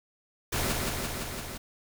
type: noise with echo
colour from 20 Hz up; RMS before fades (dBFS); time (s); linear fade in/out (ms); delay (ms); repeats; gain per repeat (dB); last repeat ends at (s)
pink; -29; 0.52-0.73; 10; 170; 5; -2; 1.58
effects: none